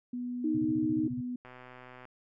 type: tone with pitch glide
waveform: sine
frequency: 245.7 to 247.3 Hz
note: B3 to B3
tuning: -9 to +3 cents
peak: -33 dBFS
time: 0.13-1.36 s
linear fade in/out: 5 ms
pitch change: +12 cents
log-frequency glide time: 0.28-0.85 s
type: tone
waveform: sine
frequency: 311.1 Hz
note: D#4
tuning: in tune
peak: -27 dBFS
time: 0.44-1.08 s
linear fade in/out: 5 ms
type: tone bursts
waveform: sine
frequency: 128.5 Hz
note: C3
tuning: 31 cents flat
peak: -35 dBFS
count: 10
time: 0.54-1.213 s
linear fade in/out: 10 ms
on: 43 ms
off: 27 ms
type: click train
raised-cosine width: 0.5 ms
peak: -34 dBFS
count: 77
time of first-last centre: 1.45-2.053 s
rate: 126 Hz
effects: none